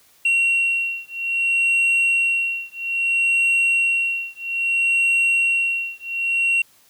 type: beating tone pair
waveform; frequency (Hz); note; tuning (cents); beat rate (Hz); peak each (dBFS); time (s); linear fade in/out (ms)
sine; 2738 / 2738.61; F7 / F7; -35 / -35; 0.61; -18; 0.25-6.62; 5
effects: tanh soft clip ceiling -14 dBFS + white hiss -55 dBFS RMS until 6.89 s